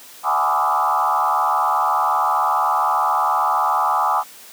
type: tone with frequency modulation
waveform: sine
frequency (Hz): 1009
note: B5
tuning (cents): +37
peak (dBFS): -15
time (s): 0.23-4.24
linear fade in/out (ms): 50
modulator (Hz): 74.9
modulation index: 3.7
effects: white hiss -42 dBFS RMS until 4.52 s + high-pass 200 Hz 12 dB/octave